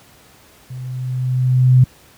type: tone with level ramp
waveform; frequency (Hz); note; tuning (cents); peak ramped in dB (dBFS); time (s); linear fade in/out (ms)
sine; 127.6; C3; -43; -27 to -5; 0.7-1.84; 5
effects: pink hiss -48 dBFS RMS until 2.17 s + high-pass 60 Hz 12 dB/octave